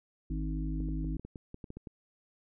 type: harmonic tone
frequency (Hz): 52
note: G#1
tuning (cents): +3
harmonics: 1 / 3 / 5 / 6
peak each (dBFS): -33 / -38 / -40 / -41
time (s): 0.3-1.17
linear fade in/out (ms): 5
type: clicks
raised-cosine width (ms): 3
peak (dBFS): -30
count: 11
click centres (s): 0.804 / 0.887 / 1.045 / 1.196 / 1.25 / 1.358 / 1.544 / 1.642 / 1.704 / 1.77 / 1.872
effects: none